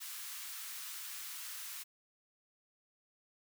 white high-pass noise, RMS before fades -45 dBFS, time 0-1.84 s, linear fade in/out 20 ms, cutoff 1100 Hz, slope 24 dB/octave, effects none

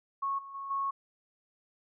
sine tone with level steps, 1100 Hz, C#6, 14 cents flat, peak -29 / -43 / -37 / -29 dBFS, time 0.22-0.91 s, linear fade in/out 10 ms, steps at 0.38 / 0.54 / 0.7 s, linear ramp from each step 10 ms, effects none

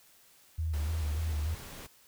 sine tone with vibrato, 77.78 Hz, D#2, in tune, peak -29 dBFS, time 0.58-1.55 s, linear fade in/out 10 ms, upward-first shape square, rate 3.4 Hz, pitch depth 62 cents each way
pink noise, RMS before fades -46 dBFS, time 0.73-1.87 s, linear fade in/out 10 ms
effects white hiss -61 dBFS RMS until 2.07 s

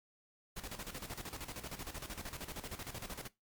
pink noise with tremolo, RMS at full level -43 dBFS, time 0.56-3.28 s, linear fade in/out 10 ms, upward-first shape square, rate 13 Hz, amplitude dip 70%, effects noise-tail reverb RT60 0.2 s tail -20 dB re dry + MP3 96 kbps

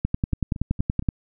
two click trains, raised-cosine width 5 ms, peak -9 / -21 dBFS, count 12 / 4, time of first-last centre 0.05-1.088 / 0.33-1.024 s, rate 10.6 / 4.32 Hz, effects none

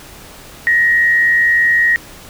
sine tone with frequency modulation, 1885 Hz, A#6, 19 cents sharp, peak -9 dBFS, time 0.67-1.96 s, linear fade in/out 0 ms, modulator 100 Hz, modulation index 0.48, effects pink hiss -37 dBFS RMS until 2.29 s

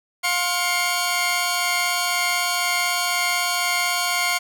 15% pulse tone cluster, 708 / 1061 / 2260 Hz, F5 / C6 / C#7, +23 / +24 / +33 cents, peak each -18 dBFS, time 0.23-4.39 s, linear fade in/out 20 ms, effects none

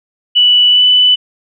sine tone with pitch glide, 2960 to 2989 Hz, F#7 to F#7, 0 to +17 cents, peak -5 dBFS, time 0.35-1.16 s, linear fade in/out 20 ms, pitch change +17 cents, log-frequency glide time 0.69-0.84 s, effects none

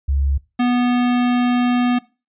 sine / square tone pair in turn, 69.3 / 245.4 Hz, C#2 / B3, 0 / -11 cents, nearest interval octave + minor seventh, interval 2189 cents, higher second, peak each -15 dBFS, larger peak neither, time 0.08-0.38 / 0.59-1.99 s, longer second, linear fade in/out 10 ms, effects noise-tail reverb RT60 0.3 s tail -21 dB re dry + resampled to 8000 Hz

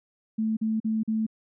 sine tone bursts, 219.9 Hz, A3, 1 cent flat, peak -23 dBFS, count 4, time 0.38-1.266 s, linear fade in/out 10 ms, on 190 ms, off 42 ms, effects none

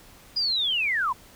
sine linear sweep, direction down, 4978 to 932.3 Hz, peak -22 dBFS, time 0.36-1.13 s, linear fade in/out 10 ms, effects pink hiss -51 dBFS RMS until 1.35 s

